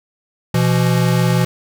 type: tone pair together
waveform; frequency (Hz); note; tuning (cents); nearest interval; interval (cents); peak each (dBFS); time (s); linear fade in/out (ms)
square; 123.47 / 169.2; B2 / E3; 0 / +45; perfect fourth; 545; -16; 0.54-1.45; 5
effects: none